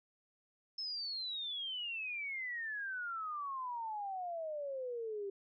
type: exponential sweep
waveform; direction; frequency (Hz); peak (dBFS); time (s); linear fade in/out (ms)
sine; down; 5280 to 390; -38; 0.78-5.3; 5
effects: none